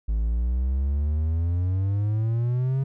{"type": "exponential sweep", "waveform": "triangle", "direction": "up", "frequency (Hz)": [52.6, 136.9], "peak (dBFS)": -19, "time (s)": [0.08, 2.84], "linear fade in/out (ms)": 10, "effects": []}